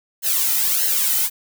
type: noise with flanger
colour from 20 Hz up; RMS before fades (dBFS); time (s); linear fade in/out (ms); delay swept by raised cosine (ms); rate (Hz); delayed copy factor
blue; -19; 0.22-1.3; 50; 0.84 to 1.82; 1.6; -0.85
effects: none